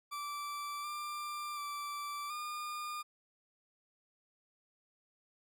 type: tone with pitch steps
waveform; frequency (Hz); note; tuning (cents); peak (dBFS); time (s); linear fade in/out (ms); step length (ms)
40% pulse; 1165 / 1188 / 1166 / 1211; D6 / D6 / D6 / D#6; -14 / +20 / -13 / -47; -38; 0.11-3.03; 20; 730
effects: none